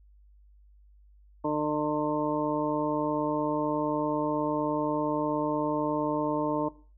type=harmonic tone; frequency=150.7 Hz; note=D3; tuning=45 cents sharp; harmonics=1 / 2 / 3 / 4 / 6 / 7; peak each=-39 / -29 / -33 / -32 / -32 / -36 dBFS; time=1.44-6.69 s; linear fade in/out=10 ms; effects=noise-tail reverb RT60 0.4 s tail -18 dB re dry + added 50 Hz sine -54 dBFS peak until 6.97 s